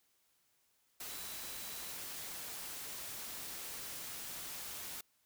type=tone in noise; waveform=sine; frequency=3953 Hz; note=B7; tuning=1 cent sharp; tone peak=-55 dBFS; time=1.09-1.92 s; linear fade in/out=5 ms; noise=white; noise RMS=-45 dBFS; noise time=1-5.01 s; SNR=-13 dB; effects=white hiss -75 dBFS RMS until 5.25 s

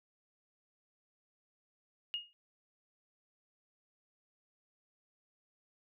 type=tone with exponential decay; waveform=sine; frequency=2860 Hz; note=F7; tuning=41 cents sharp; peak=-31 dBFS; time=2.14-2.33 s; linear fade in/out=0 ms; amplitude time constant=40 ms; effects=none

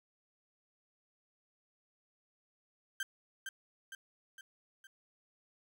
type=tone with echo; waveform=35% pulse; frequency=1568 Hz; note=G6; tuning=in tune; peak=-33 dBFS; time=3-3.03 s; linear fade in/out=2 ms; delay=460 ms; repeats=4; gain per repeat=-5 dB; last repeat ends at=4.87 s; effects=none

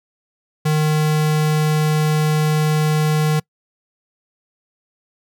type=tone; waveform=square; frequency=153.5 Hz; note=D#3; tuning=23 cents flat; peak=-15 dBFS; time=0.65-3.4 s; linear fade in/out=10 ms; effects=noise-tail reverb RT60 0.1 s tail -25 dB re dry

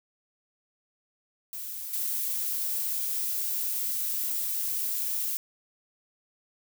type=noise with level steps; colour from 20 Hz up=violet; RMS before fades=-37 / -30 dBFS; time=1.53-5.37 s; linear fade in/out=0 ms; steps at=1.93 s; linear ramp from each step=5 ms; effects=none

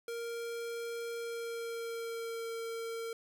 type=tone with pitch glide; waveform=square; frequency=466.2 to 457.4 Hz; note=A#4 to A#4; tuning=0 to -33 cents; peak=-38 dBFS; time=0.08-3.13 s; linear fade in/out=2 ms; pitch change=-33 cents; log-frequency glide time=1.17-2.54 s; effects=12-bit

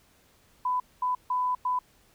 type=tone bursts at uneven times; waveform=sine; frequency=1000 Hz; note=B5; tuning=21 cents sharp; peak=-24 dBFS; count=4; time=0.65-0.8 / 1.02-1.15 / 1.3-1.55 / 1.65-1.79 s; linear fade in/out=5 ms; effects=pink hiss -62 dBFS RMS until 2.14 s

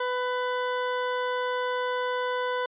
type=tone; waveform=20% pulse; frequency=498.7 Hz; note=B4; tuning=17 cents sharp; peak=-21 dBFS; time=0-2.66 s; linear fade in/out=5 ms; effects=resampled to 8000 Hz

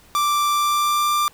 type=tone with pitch glide; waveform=45% pulse; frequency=1174.7 to 1185.6 Hz; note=D6 to D6; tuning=0 to +16 cents; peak=-17 dBFS; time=0.15-1.28 s; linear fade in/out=0 ms; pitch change=+16 cents; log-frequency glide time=0.48-1.12 s; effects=pink hiss -51 dBFS RMS until 1.33 s

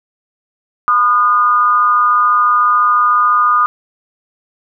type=tone with amplitude modulation; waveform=sine; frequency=1222 Hz; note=D#6; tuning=32 cents flat; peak=-5 dBFS; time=0.88-3.66 s; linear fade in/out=0 ms; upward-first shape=sine; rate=214 Hz; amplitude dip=70%; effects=none

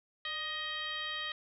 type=tone with frequency modulation; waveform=sine; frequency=2520 Hz; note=D#7; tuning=21 cents sharp; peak=-35 dBFS; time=0.25-1.32 s; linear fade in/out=2 ms; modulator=641 Hz; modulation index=2; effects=none

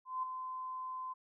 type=tone with ADSR envelope; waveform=sine; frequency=1029 Hz; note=C6; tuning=29 cents flat; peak=-32 dBFS; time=0.05-1.14 s; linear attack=180 ms; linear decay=6 ms; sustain=-7 dB; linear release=19 ms; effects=none

